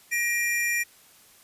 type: tone pair together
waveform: square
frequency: 1893 / 2385 Hz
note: A#6 / D7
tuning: +26 / +26 cents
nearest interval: major third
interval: 400 cents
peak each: -27 dBFS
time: 0.11-0.84 s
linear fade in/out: 20 ms
effects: white hiss -55 dBFS RMS until 1.43 s + resampled to 32000 Hz